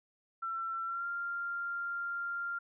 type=tone with pitch glide; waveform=sine; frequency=1347 to 1392.1 Hz; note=E6 to F6; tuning=+37 to -6 cents; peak=-34 dBFS; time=0.42-2.59 s; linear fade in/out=10 ms; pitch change=+57 cents; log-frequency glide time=0.83-1.07 s; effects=none